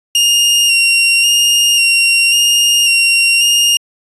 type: tone with vibrato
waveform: sawtooth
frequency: 2794 Hz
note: F7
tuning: in tune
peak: -5 dBFS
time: 0.15-3.77 s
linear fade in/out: 2 ms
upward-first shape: square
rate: 0.92 Hz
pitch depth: 23 cents each way
effects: resampled to 24000 Hz